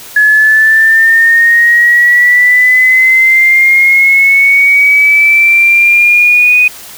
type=linear sweep; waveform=sine; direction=up; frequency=1697 to 2489 Hz; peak=-3 dBFS; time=0.16-6.68 s; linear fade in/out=5 ms; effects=white hiss -30 dBFS RMS until 6.97 s